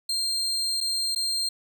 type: tone with dropouts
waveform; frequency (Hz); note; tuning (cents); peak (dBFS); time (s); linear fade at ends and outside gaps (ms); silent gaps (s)
35% pulse; 4186; C8; 0; -23; 0.09-1.49; 5; 0.805-0.81 / 1.149-1.159
effects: none